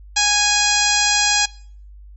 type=harmonic tone; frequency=827 Hz; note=G#5; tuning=8 cents flat; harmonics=1 / 2 / 3 / 4 / 5 / 6 / 7 / 8 / 9; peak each=-23 / -23 / -23 / -23 / -23 / -23 / -23 / -23 / -23 dBFS; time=0.16-1.46 s; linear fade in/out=10 ms; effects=noise-tail reverb RT60 0.5 s tail -22 dB re dry + added 50 Hz sine -38 dBFS peak until 2.16 s